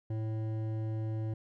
sine tone with hard clipping, 110 Hz, A2, in tune, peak -34 dBFS, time 0.1-1.34 s, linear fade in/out 5 ms, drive 11 dB, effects none

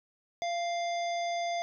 harmonic tone with a mistuned harmonic, 698.5 Hz, F5, in tune, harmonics 1 / 3 / 5 / 7 / 9, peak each -30 / -40 / -44 / -47 / -49 dBFS, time 0.42-1.62 s, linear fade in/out 0 ms, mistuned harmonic 1, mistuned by -25 cents, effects none

